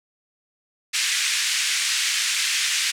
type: band-pass noise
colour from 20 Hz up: pink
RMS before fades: -23 dBFS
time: 0.93-2.92 s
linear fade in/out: 20 ms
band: 1900 to 8700 Hz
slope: 24 dB/octave
effects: none